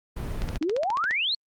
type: noise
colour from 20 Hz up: brown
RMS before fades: -30 dBFS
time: 0.16-0.58 s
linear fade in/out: 10 ms
type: click train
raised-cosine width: 0.2 ms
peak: -17 dBFS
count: 11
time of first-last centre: 0.42-1.11 s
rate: 14.5 Hz
type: exponential sweep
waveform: sine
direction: up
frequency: 290.1 to 4435 Hz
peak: -23 dBFS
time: 0.61-1.35 s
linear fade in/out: 5 ms
effects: Opus 32 kbps